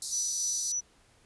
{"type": "high-pass noise", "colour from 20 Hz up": "pink", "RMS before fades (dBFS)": -35, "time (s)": [0.02, 0.72], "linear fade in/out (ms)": 2, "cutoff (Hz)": 4000, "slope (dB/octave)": 96}
{"type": "tone with tremolo", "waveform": "sine", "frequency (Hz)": 5920, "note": "F#8", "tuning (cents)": 0, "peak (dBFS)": -28, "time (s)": [0.11, 0.81], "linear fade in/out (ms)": 20, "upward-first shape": "triangle", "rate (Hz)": 3.4, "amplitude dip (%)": 35}
{"effects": ["pink hiss -63 dBFS RMS until 1.25 s", "resampled to 24000 Hz"]}